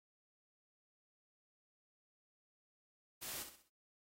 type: noise with echo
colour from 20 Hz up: white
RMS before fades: -45 dBFS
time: 3.21-3.44 s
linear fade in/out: 20 ms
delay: 64 ms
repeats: 4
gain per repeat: -8 dB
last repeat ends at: 3.696 s
effects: AAC 48 kbps